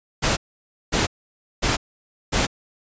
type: noise bursts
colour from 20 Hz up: pink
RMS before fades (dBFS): -20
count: 4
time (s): 0.22-2.47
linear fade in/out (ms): 20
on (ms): 150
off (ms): 550
effects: resampled to 16000 Hz